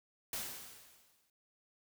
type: noise with exponential decay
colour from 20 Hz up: white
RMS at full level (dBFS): -38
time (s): 0.33-1.3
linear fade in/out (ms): 2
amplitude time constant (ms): 210
effects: none